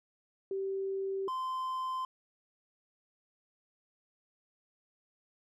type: tone pair in turn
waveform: sine / triangle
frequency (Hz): 387.8 / 1035.3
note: G4 / C6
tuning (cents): -19 / -19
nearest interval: octave + perfect fourth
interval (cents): 1700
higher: second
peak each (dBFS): -32 / -31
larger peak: second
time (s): 0.51-1.28 / 1.28-2.05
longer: neither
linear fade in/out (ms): 2
effects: none